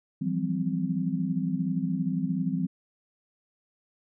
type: tone cluster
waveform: sine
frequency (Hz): 164.4 / 177.2 / 194.4 / 258.8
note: E3 / F3 / G3 / C4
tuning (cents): -4 / +25 / -14 / -19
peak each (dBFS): -31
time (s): 0.21-2.67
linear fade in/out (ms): 10
effects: none